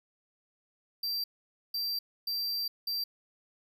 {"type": "tone bursts at uneven times", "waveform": "square", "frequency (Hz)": 4703, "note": "D8", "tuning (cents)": 2, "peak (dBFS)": -31, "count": 4, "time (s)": [[1.03, 1.24], [1.74, 1.99], [2.27, 2.68], [2.87, 3.04]], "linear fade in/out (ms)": 5, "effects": []}